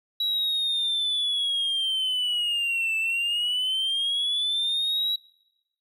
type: linear two-way sweep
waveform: triangle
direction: down then up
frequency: 3900 to 2637 to 3900 Hz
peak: -21 dBFS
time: 0.2-5.16 s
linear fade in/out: 5 ms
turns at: 2.97 s
effects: noise-tail reverb RT60 1.0 s tail -26 dB re dry + tanh soft clip ceiling -17 dBFS